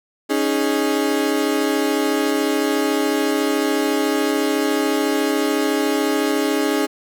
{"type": "chord", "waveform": "35% pulse", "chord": "C# suspended second", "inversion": "none", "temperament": "equal", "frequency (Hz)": [277.2, 311.1, 415.3], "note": ["C#4", "D#4", "G#4"], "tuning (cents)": [0, 0, 0], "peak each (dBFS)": -20, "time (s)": [0.29, 6.87], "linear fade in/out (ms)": 20, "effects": []}